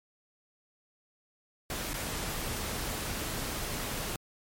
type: noise with dropouts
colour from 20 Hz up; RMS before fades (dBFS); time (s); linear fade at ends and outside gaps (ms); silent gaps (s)
pink; -35; 1.7-4.16; 2; 1.934-1.94
effects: MP3 64 kbps